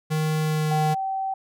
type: tone with pitch glide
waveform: square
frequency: 155.56 to 153.95 Hz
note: D#3 to D#3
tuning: 0 to -18 cents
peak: -22 dBFS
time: 0.1-0.95 s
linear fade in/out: 20 ms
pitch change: -18 cents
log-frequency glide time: 0.4-0.71 s
type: tone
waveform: sine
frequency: 771 Hz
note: G5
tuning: 29 cents flat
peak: -24 dBFS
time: 0.71-1.34 s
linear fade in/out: 5 ms
effects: none